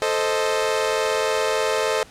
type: chord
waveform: sawtooth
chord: A diminished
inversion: none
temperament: equal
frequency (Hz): 440 / 523.3 / 622.3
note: A4 / C5 / Eb5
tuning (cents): 0 / 0 / 0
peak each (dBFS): -19 / -21 / -21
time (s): 0.02-2.03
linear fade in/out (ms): 0
effects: pink hiss -47 dBFS RMS until 2.1 s + low-pass 9000 Hz 12 dB/octave